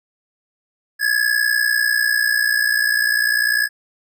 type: ring-modulated tone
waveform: square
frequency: 1687 Hz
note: G#6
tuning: 27 cents sharp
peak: -13 dBFS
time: 0.99-3.69 s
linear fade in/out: 50 ms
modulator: 30.1 Hz
effects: none